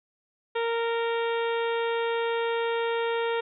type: harmonic tone with a mistuned harmonic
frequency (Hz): 463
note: A#4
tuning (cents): -12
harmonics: 1 / 2 / 3 / 4 / 5 / 6 / 7 / 8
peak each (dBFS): -26 / -32 / -36 / -38 / -40 / -42 / -43 / -44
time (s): 0.55-3.41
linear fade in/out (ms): 10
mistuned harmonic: 8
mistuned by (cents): -18
effects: none